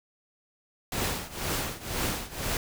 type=noise with tremolo; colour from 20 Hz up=pink; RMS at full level=-28 dBFS; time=0.92-2.57 s; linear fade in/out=2 ms; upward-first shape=triangle; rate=2 Hz; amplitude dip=90%; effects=none